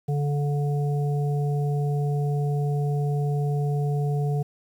harmonic tone, 144.7 Hz, D3, 25 cents flat, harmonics 1 / 3 / 5, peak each -22 / -32 / -36 dBFS, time 0.08-4.43 s, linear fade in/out 10 ms, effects 9-bit

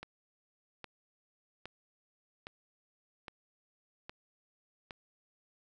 click train, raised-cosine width 0.3 ms, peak -27 dBFS, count 7, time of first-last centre 0.03-4.908 s, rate 1.23 Hz, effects none

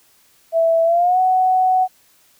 sine tone with pitch glide, 659.3 to 744.3 Hz, E5 to F#5, 0 to +10 cents, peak -12 dBFS, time 0.52-1.88 s, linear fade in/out 50 ms, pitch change +210 cents, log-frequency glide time 0.84-1.19 s, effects white hiss -55 dBFS RMS until 2.39 s

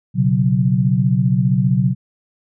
sine chord, B suspended second, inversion none, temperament equal, 123.47 / 138.59 / 185 Hz, B2 / C#3 / F#3, 0 / 0 / 0 cents, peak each -17 dBFS, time 0.14-1.95 s, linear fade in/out 50 ms, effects none

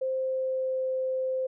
sine tone with pitch glide, 523.3 to 520 Hz, C5 to C5, 0 to -11 cents, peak -26 dBFS, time 0.01-1.47 s, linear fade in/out 10 ms, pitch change -11 cents, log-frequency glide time 0.16-0.89 s, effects none

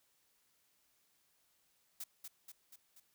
blue noise with echo, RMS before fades -44 dBFS, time 2-2.04 s, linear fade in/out 5 ms, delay 240 ms, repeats 4, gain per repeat -4 dB, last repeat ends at 3 s, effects white hiss -75 dBFS RMS until 3.14 s

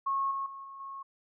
sine tone with level steps, 1092 Hz, C#6, 26 cents flat, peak -27 / -31 / -41 / -43 / -39 dBFS, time 0.06-1.03 s, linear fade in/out 10 ms, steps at 0.31 / 0.46 / 0.64 / 0.8 s, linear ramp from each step 2 ms, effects none

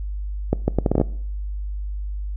accelerating click train, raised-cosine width 2 ms, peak -4 dBFS, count 9, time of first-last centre 0.53-1.014 s, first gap 150 ms, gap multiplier 0.71, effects noise-tail reverb RT60 0.6 s tail -21 dB re dry + added 50 Hz sine -25 dBFS peak until 2.36 s

